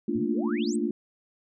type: chord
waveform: sine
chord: Bb major seventh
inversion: third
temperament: equal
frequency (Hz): 220 / 233.1 / 293.7 / 349.2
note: A3 / Bb3 / D4 / F4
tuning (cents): 0 / 0 / 0 / 0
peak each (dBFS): -30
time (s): 0.08-0.91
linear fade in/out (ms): 5
type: exponential sweep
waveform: sine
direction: up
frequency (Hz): 92.5 to 8870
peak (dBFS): -37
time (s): 0.15-0.76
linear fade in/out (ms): 5
effects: none